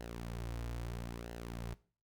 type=tone with flanger; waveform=sawtooth; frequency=58.27 Hz; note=A#1; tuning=in tune; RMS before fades=-43 dBFS; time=0-1.74 s; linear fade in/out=0 ms; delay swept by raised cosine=0.84 to 5.34 ms; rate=0.76 Hz; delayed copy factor=-0.6; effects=noise-tail reverb RT60 0.4 s tail -19 dB re dry